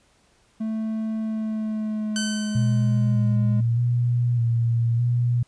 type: tone with pitch glide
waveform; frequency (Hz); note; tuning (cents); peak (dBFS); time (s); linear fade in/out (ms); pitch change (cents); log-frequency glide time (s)
triangle; 220 to 206.5; A3 to G#3; 0 to -10; -22; 0.6-3.61; 10; -110; 1.2-3.26
type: tone with exponential decay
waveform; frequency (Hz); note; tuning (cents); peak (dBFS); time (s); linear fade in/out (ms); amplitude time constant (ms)
10% pulse; 1527; G6; -46; -16; 2.16-3.36; 1; 260
type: tone with vibrato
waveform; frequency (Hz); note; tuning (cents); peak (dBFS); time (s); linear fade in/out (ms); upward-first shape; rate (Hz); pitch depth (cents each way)
sine; 118.8; A#2; +33; -18; 2.55-5.43; 5; square; 0.82; 30
effects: pink hiss -61 dBFS RMS until 5.47 s + resampled to 22050 Hz